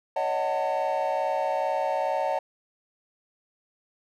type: chord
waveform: triangle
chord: D# half-diminished seventh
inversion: third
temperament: just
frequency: 560 / 622.3 / 746.7 / 896 Hz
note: C#5 / D#5 / F#5 / A5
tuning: +18 / 0 / +16 / +31 cents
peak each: -27 dBFS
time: 0.16-2.39 s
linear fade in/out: 5 ms
effects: tanh soft clip ceiling -16 dBFS